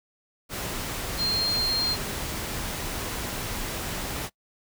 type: tone in noise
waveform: sine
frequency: 4201 Hz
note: C8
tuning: 6 cents sharp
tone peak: -23 dBFS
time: 1.17-1.97 s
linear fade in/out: 50 ms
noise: pink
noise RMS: -32 dBFS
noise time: 0.49-4.3 s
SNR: +6 dB
effects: noise-tail reverb RT60 0.1 s tail -23 dB re dry